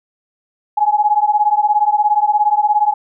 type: beating tone pair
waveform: sine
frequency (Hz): 830.6 / 847.6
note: G#5 / G#5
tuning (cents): 0 / +35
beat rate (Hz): 17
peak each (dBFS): -14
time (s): 0.77-2.94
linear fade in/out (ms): 10
effects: none